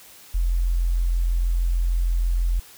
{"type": "tone", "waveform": "sine", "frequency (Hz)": 43.18, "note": "F1", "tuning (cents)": -19, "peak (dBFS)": -18, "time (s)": [0.34, 2.6], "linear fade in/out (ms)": 10, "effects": ["white hiss -47 dBFS RMS until 2.77 s"]}